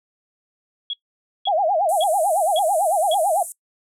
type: tone bursts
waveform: sine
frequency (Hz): 3334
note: G#7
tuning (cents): +6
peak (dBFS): -23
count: 5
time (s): 0.9-3.145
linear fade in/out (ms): 2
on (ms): 33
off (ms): 520
type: tone with vibrato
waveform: sine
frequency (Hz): 714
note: F5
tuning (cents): +38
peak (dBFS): -16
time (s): 1.47-3.43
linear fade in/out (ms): 5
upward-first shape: sine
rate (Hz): 9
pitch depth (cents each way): 250
type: band-pass noise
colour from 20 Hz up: white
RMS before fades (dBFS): -34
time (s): 1.89-3.52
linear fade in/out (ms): 0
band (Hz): 7900 to 11000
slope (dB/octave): 48
effects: noise-tail reverb RT60 0.1 s tail -20 dB re dry